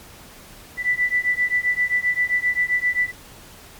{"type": "beating tone pair", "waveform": "sine", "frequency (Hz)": [1975.5, 1983.1], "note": ["B6", "B6"], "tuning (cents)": [0, 7], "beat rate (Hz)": 7.6, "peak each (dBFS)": -21, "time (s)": [0.77, 3.12], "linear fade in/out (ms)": 50, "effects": ["pink hiss -44 dBFS RMS until 3.79 s", "MP3 96 kbps"]}